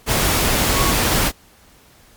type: tone in noise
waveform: sine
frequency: 1108.7 Hz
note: C#6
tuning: in tune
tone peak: -22 dBFS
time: 0.73-0.95 s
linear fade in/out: 50 ms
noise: pink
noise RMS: -17 dBFS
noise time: 0.06-1.32 s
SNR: -8 dB
effects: pink hiss -50 dBFS RMS until 2.16 s + MP3 96 kbps